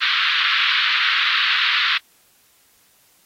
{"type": "band-pass noise", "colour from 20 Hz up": "white", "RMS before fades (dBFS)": -19, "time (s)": [0.01, 1.98], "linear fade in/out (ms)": 10, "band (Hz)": [1200, 3900], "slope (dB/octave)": 48, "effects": ["white hiss -57 dBFS RMS until 3.25 s", "AAC 48 kbps"]}